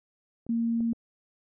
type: clicks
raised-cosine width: 2 ms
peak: -34 / -31 / -36 dBFS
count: 3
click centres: 0.466 / 0.806 / 0.932 s
type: tone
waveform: sine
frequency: 231.1 Hz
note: A#3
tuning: 15 cents flat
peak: -24 dBFS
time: 0.49-0.93 s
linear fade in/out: 5 ms
effects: none